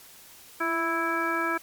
harmonic tone with a mistuned harmonic, 329.6 Hz, E4, in tune, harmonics 1 / 2 / 3 / 4 / 5 / 7, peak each -31 / -35 / -33 / -29 / -30 / -35 dBFS, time 0.6-1.58 s, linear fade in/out 10 ms, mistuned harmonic 1, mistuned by +27 cents, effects white hiss -50 dBFS RMS until 1.62 s + MP3 96 kbps

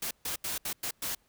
white noise bursts at uneven times, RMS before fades -34 dBFS, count 6, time 0.02-0.11 / 0.25-0.36 / 0.44-0.58 / 0.65-0.73 / 0.83-0.91 / 1.02-1.15 s, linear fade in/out 5 ms, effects pink hiss -69 dBFS RMS until 1.28 s

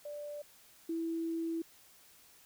sine tone pair in turn, 587.3 / 329.6 Hz, D5 / E4, 0 / 0 cents, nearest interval minor seventh, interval 1000 cents, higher first, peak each -40 / -33 dBFS, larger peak second, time 0.05-0.42 / 0.89-1.62 s, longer second, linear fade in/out 5 ms, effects white hiss -61 dBFS RMS until 2.45 s

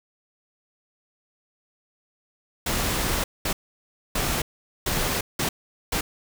pink noise bursts at uneven times, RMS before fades -25 dBFS, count 6, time 2.66-3.24 / 3.45-3.53 / 4.15-4.42 / 4.86-5.21 / 5.39-5.49 / 5.92-6.01 s, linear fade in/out 5 ms, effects none

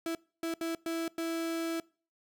35% pulse tone bursts at uneven times, 330 Hz, E4, 2 cents sharp, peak -30 dBFS, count 5, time 0.06-0.15 / 0.43-0.54 / 0.61-0.75 / 0.86-1.08 / 1.18-1.8 s, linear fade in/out 2 ms, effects noise-tail reverb RT60 0.4 s tail -24 dB re dry

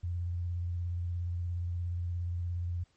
sine tone with vibrato, 87.31 Hz, F2, in tune, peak -31 dBFS, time 0.03-2.84 s, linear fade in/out 10 ms, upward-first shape square, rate 17 Hz, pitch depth 24 cents each way, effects pink hiss -71 dBFS RMS until 2.96 s + MP3 32 kbps

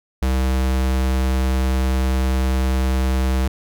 square tone, 65 Hz, C2, 11 cents flat, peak -17 dBFS, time 0.22-3.48 s, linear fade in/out 5 ms, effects none

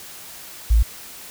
sine tone, 55.5 Hz, A1, 16 cents sharp, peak -11 dBFS, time 0.7-0.83 s, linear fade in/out 10 ms, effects white hiss -39 dBFS RMS until 1.3 s

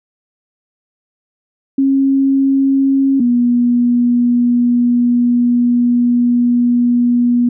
sine tone pair in turn, 271.5 / 241.9 Hz, C#4 / B3, -36 / -36 cents, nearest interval major second, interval 200 cents, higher first, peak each -9 dBFS, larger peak neither, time 1.78-3.2 / 3.2-7.49 s, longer second, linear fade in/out 5 ms, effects none

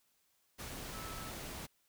sine tone in noise, 1307 Hz, E6, 15 cents flat, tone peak -49 dBFS, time 0.93-1.31 s, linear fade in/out 20 ms, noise pink, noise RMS -45 dBFS, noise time 0.58-1.67 s, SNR -7 dB, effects white hiss -75 dBFS RMS until 1.88 s

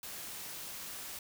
white noise, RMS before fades -44 dBFS, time 0.03-1.19 s, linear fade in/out 2 ms, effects none

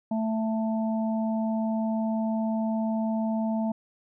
harmonic tone, 221.4 Hz, A3, 11 cents sharp, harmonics 1 / 3 / 4, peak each -25 / -33 / -37 dBFS, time 0.11-3.72 s, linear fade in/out 5 ms, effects none

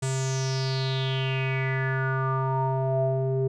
square tone with low-pass filter sweep, 132.5 Hz, C3, 22 cents sharp, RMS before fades -26 dBFS, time 0.02-3.48 s, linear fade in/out 10 ms, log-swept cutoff 8200 to 450 Hz, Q 6.5, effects none

